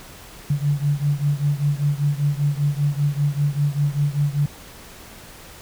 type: beating tone pair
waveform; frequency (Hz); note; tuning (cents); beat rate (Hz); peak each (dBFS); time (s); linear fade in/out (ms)
sine; 142.7 / 147.8; D3 / D3; -49 / +11; 5.1; -20 / -22; 0.5-4.46; 5
effects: pink hiss -42 dBFS RMS until 5.61 s